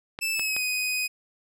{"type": "clicks", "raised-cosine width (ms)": 0.3, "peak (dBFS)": -18, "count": 3, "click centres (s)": [0.189, 0.395, 0.565]}
{"type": "tone with pitch glide", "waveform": "sawtooth", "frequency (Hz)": [2637, 2501], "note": ["E7", "D#7"], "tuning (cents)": [0, 8], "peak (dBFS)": -22, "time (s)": [0.21, 1.08], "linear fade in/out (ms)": 20, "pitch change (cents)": -92, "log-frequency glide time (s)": [0.33, 0.62]}
{"effects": []}